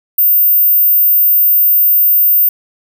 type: tone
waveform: sine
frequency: 14640 Hz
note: A#9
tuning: 32 cents flat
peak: -6 dBFS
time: 0.18-2.49 s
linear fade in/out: 5 ms
effects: none